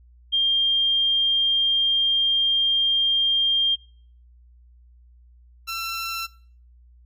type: tone pair in turn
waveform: sine / 15% pulse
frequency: 3200 / 1347 Hz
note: G7 / E6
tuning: +35 / +37 cents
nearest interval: octave + minor third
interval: 1498 cents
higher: first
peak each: -17 / -21 dBFS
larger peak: first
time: 0.32-3.76 / 5.67-6.27 s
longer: first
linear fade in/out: 20 ms
effects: noise-tail reverb RT60 0.5 s tail -22 dB re dry + added 60 Hz sine -49 dBFS peak until 7.05 s